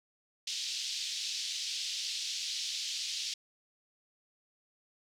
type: band-pass noise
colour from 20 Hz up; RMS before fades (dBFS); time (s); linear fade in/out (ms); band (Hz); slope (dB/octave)
white; -37; 0.47-3.34; 5; 3100 to 5500; 24
effects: none